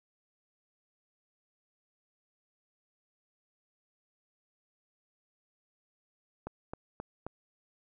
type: click train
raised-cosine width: 1 ms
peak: -24 dBFS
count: 4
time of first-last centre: 6.47-7.266 s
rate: 3.77 Hz
effects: none